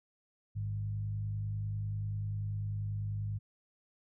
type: tone with frequency modulation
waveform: sine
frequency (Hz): 103.83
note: G#2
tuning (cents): 0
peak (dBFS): -33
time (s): 0.55-3.39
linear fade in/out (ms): 20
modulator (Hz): 50.2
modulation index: 0.51
effects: none